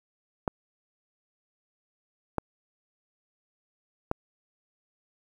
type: clicks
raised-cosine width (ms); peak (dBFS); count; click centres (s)
1; -12; 3; 0.478 / 2.383 / 4.114
effects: 8-bit